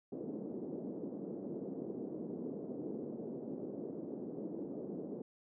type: band-pass noise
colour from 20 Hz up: pink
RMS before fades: -43 dBFS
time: 0.12-5.22 s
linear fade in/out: 5 ms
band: 210 to 450 Hz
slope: 24 dB/octave
effects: none